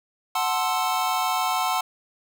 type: chord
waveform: square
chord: F# half-diminished seventh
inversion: none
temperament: equal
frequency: 740 / 880 / 1046.5 / 1318.5 Hz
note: F#5 / A5 / C6 / E6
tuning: 0 / 0 / 0 / 0 cents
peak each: -27 / -29 / -28 / -30 dBFS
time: 0.35-1.81 s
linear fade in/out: 5 ms
effects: none